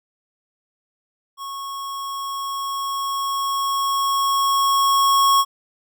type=tone with level ramp; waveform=square; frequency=1100 Hz; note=C#6; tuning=14 cents flat; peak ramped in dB=-30 to -13 dBFS; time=1.37-5.45 s; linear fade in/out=50 ms; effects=none